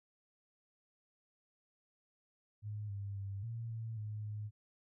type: tone with pitch steps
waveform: sine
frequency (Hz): 105.2 / 99.9 / 98.7 / 115.1 / 112.9 / 106.4 / 105.6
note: G#2 / G2 / G2 / A#2 / A2 / G#2 / G#2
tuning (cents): +23 / +33 / +12 / -22 / +45 / +42 / +29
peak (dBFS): -39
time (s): 2.62-4.51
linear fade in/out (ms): 50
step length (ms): 270
effects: none